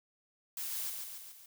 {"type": "noise with echo", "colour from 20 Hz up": "blue", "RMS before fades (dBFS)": -39, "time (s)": [0.57, 0.9], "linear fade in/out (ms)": 2, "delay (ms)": 140, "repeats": 4, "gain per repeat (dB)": -4, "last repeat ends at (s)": 1.46, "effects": []}